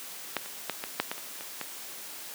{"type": "clicks", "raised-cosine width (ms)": 0.3, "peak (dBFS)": [-11, -25, -13, -17, -8, -15, -27, -25, -17], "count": 9, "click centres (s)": [0.367, 0.46, 0.697, 0.839, 1, 1.115, 1.18, 1.409, 1.613], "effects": ["white hiss -42 dBFS RMS until 2.34 s", "high-pass 200 Hz 12 dB/octave"]}